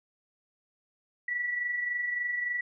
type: tone pair together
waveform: sine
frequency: 1926.5 / 1950 Hz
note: B6 / B6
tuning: -44 / -23 cents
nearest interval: unison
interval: 21 cents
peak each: -39 / -29 dBFS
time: 1.28-2.61 s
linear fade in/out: 5 ms
effects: none